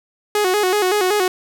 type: tone with vibrato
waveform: sawtooth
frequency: 392 Hz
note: G4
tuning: in tune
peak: -11 dBFS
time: 0.35-1.28 s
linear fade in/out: 2 ms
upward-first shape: square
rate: 5.3 Hz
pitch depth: 110 cents each way
effects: none